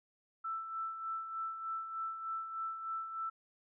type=tone with tremolo; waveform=sine; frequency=1326 Hz; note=E6; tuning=10 cents sharp; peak=-35 dBFS; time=0.44-3.3 s; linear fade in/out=10 ms; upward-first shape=sine; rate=3.3 Hz; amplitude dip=55%; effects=none